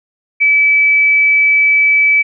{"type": "tone", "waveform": "sine", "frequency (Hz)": 2300, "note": "D7", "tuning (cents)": -37, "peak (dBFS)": -7, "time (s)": [0.4, 2.23], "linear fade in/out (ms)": 20, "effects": []}